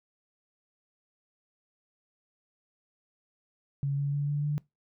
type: tone with pitch steps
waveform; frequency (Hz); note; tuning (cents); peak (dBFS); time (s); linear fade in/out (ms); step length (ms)
sine; 140 / 141.87 / 143.77 / 145.69 / 147.64; C#3 / C#3 / D3 / D3 / D3; +18 / +40 / -36 / -14 / +9; -26; 3.83-4.58; 0; 150
effects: noise-tail reverb RT60 0.2 s tail -23 dB re dry